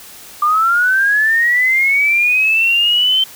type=linear sweep; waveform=sine; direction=up; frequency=1183 to 3111 Hz; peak=-10 dBFS; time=0.42-3.24 s; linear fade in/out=5 ms; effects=white hiss -37 dBFS RMS until 3.35 s